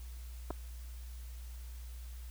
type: clicks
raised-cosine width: 1 ms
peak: -25 dBFS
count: 2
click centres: 0.505 / 0.508 s
effects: added 60 Hz sine -43 dBFS peak until 2.3 s + white hiss -59 dBFS RMS until 2.3 s